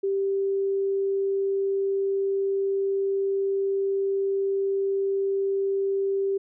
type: tone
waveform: sine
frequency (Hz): 392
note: G4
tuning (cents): 0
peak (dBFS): -22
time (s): 0.03-6.38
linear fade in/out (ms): 10
effects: none